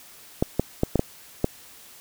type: clicks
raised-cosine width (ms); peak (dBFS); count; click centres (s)
2; -6; 6; 0.425 / 0.596 / 0.834 / 0.957 / 0.994 / 1.444
effects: white hiss -48 dBFS RMS until 2 s